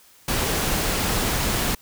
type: noise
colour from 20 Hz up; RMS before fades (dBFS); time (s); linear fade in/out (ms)
pink; -23; 0.28-1.75; 5
effects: white hiss -53 dBFS RMS until 1.81 s